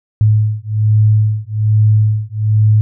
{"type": "beating tone pair", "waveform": "sine", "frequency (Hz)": [106.7, 107.9], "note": ["G#2", "A2"], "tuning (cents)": [47, -33], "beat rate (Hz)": 1.2, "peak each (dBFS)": -12, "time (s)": [0.21, 2.81], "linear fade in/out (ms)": 0, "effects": []}